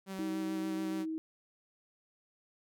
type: tone with vibrato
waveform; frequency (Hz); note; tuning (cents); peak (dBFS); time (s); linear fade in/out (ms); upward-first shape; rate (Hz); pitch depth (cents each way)
sawtooth; 191.6; G3; -39; -35; 0.06-1.06; 50; square; 7; 10
type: tone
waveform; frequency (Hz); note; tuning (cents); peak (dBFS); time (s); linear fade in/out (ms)
sine; 318.8; D#4; +42; -34; 0.19-1.18; 0
effects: none